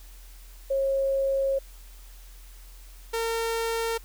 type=tone pair in turn; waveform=sine / sawtooth; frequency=543 / 456.6 Hz; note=C#5 / A#4; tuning=-36 / -36 cents; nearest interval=minor third; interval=300 cents; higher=first; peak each=-22 dBFS; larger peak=neither; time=0.7-1.59 / 3.13-3.98 s; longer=first; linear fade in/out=10 ms; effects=added 42 Hz sine -44 dBFS peak until 4.04 s + white hiss -54 dBFS RMS until 4.04 s